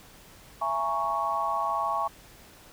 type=chord; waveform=sine; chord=A# half-diminished seventh; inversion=second; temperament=equal with one note detuned; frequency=669.2 / 830.6 / 932.3 / 1108.7 Hz; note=E5 / G#5 / A#5 / C#6; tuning=+26 / 0 / 0 / 0 cents; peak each=-33 / -31 / -34 / -28 dBFS; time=0.61-2.08 s; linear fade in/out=10 ms; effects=pink hiss -52 dBFS RMS until 2.72 s